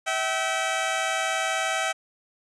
15% pulse tone pair together, 648.7 / 768 Hz, E5 / G5, -28 / -36 cents, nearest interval minor third, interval 292 cents, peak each -21 / -20 dBFS, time 0.06-1.93 s, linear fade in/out 20 ms, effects resampled to 24000 Hz

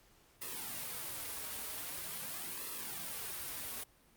white noise with flanger, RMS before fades -42 dBFS, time 0.41-3.84 s, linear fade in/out 10 ms, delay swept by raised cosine 1.3 to 5.9 ms, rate 0.44 Hz, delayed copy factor -0.75, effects pink hiss -66 dBFS RMS until 4.16 s + Opus 48 kbps

